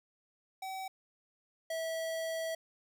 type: tone pair in turn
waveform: square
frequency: 763 / 651 Hz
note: G5 / E5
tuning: -47 / -22 cents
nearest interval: minor third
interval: 275 cents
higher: first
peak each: -39 / -35 dBFS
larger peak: second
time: 0.62-0.88 / 1.7-2.55 s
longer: second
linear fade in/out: 5 ms
effects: none